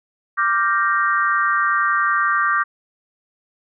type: chord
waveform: sine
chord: G minor seventh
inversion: second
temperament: equal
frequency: 1174.7 / 1396.9 / 1568 / 1864.7 Hz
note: D6 / F6 / G6 / Bb6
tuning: 0 / 0 / 0 / 0 cents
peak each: -18 / -24 / -21 / -24 dBFS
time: 0.37-2.64 s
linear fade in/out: 20 ms
effects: none